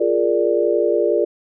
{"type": "chord", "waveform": "sine", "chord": "Bb dominant seventh", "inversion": "second", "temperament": "equal", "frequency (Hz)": [349.2, 415.3, 466.2, 587.3], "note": ["F4", "Ab4", "Bb4", "D5"], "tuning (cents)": [0, 0, 0, 0], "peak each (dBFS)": -20, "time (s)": [0, 1.25], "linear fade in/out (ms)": 10, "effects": []}